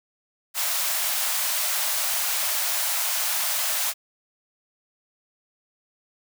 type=high-pass noise; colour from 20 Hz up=white; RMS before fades=-25 dBFS; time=0.54-3.94 s; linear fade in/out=50 ms; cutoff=570 Hz; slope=96 dB/octave; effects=none